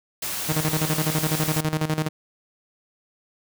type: noise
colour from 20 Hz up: white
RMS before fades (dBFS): -29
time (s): 0.22-1.61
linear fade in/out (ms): 5
type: tone with tremolo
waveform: sawtooth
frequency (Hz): 155.56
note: D#3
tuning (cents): 0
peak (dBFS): -16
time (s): 0.48-2.09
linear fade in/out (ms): 20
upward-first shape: square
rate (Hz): 12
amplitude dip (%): 75
effects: none

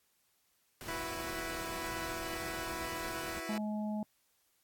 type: noise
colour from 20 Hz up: pink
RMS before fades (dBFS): -46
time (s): 0.81-3.4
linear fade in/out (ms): 0
type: chord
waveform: 10% pulse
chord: E suspended second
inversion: none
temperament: equal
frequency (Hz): 329.6 / 370 / 493.9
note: E4 / F#4 / B4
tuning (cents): 0 / 0 / 0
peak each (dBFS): -32 / -37 / -37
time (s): 0.88-3.58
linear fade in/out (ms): 2
type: harmonic tone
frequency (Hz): 212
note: G#3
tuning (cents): +36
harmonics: 1 / 3 / 4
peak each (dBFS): -34 / -44 / -46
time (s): 3.49-4.03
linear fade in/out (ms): 2
effects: white hiss -74 dBFS RMS until 4.63 s + AAC 64 kbps

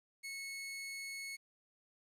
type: tone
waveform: sawtooth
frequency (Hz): 2195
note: C#7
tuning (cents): -18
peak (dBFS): -39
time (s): 0.23-1.37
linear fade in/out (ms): 20
effects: resampled to 32000 Hz + 12-bit

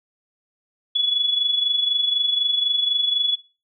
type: tone with amplitude modulation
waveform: sine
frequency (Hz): 3400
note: G#7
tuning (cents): +40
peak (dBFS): -15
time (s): 0.95-3.36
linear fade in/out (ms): 10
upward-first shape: sine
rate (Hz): 24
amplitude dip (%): 60
effects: noise-tail reverb RT60 0.3 s tail -18 dB re dry

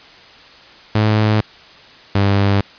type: tone pair in turn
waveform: sawtooth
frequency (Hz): 107.4 / 99.8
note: A2 / G2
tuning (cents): -41 / +32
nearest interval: minor second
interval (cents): 127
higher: first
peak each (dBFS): -8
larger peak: neither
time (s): 0.95-1.41 / 2.15-2.61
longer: neither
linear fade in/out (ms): 5
effects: white hiss -42 dBFS RMS until 2.78 s + resampled to 11025 Hz

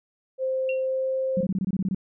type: tone with pitch glide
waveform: sine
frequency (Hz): 523.3 to 526.3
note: C5 to C5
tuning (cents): 0 to +10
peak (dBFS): -23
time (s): 0.38-1.47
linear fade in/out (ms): 50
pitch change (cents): +10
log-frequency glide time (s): 0.79-1.16
type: tone with exponential decay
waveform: sine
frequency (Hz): 2740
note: F7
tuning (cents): -34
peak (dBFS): -28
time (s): 0.69-0.87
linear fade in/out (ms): 2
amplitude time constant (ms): 37
type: tone bursts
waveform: sine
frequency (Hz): 190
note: F#3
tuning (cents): +46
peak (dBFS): -22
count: 10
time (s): 1.37-1.947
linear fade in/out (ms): 2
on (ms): 37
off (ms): 23
effects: none

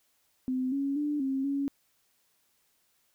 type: tone with pitch steps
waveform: sine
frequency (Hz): 257 / 277.4 / 294.8 / 268.2 / 279.2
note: C4 / C#4 / D4 / C4 / C#4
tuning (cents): -31 / +1 / +7 / +43 / +13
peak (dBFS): -27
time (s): 0.48-1.68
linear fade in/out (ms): 0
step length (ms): 240
effects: white hiss -71 dBFS RMS until 3.14 s

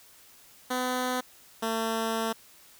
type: tone pair in turn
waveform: 10% pulse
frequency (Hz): 252.5 / 225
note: B3 / A3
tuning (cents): +39 / +39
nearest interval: major second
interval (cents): 200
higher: first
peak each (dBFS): -19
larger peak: neither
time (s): 0.7-1.21 / 1.62-2.33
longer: second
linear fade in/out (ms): 10
effects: white hiss -55 dBFS RMS until 2.79 s

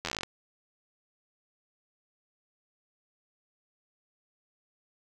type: slowing click train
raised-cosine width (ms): 0.2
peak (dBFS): -15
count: 12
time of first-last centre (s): 0.05-0.233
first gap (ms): 11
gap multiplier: 1.08
effects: none

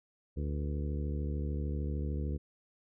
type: harmonic tone with a mistuned harmonic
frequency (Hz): 73.42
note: D2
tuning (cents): 0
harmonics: 1 / 2 / 3 / 4 / 5 / 6 / 7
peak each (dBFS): -33 / -39 / -43 / -45 / -47 / -49 / -50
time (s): 0.36-2.38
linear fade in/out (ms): 20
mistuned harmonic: 7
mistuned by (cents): -67
effects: none

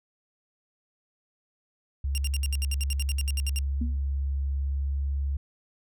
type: tone with pitch glide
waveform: sine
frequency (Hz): 68.9 to 69.46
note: C#2 to C#2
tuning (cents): -10 to +4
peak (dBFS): -25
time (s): 2.04-5.37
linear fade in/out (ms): 5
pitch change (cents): +14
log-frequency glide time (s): 4.54-5
type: tone bursts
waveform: 15% pulse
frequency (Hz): 2787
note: F7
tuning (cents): -4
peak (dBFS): -23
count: 16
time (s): 2.15-3.588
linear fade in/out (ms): 0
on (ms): 28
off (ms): 66
type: tone with exponential decay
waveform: sine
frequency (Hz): 237.2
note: A#3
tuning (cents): +30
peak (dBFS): -26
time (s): 3.81-4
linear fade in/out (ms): 5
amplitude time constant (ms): 41
effects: none

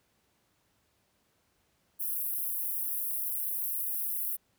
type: high-pass noise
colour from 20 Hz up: pink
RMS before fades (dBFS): -33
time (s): 1.99-4.37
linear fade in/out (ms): 20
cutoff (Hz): 11000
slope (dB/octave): 48
effects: pink hiss -72 dBFS RMS until 4.58 s + high-pass 60 Hz 12 dB/octave

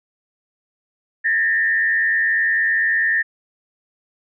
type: tone with frequency modulation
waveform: sine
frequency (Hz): 1808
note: A6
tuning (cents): +47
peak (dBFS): -15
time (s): 1.24-3.23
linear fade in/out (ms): 20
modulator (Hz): 91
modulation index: 0.9
effects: none

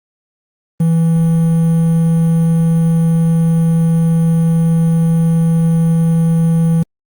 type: tone with quantisation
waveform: triangle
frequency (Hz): 164.81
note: E3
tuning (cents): 0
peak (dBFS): -7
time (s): 0.8-6.83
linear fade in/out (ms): 5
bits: 6
effects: Opus 32 kbps

